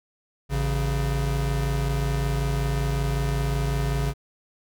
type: tone pair together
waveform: square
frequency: 54.65 / 138.59 Hz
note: A1 / C#3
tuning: -11 / 0 cents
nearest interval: octave + major third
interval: 1611 cents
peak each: -26 dBFS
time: 0.49-4.14 s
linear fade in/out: 50 ms
effects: none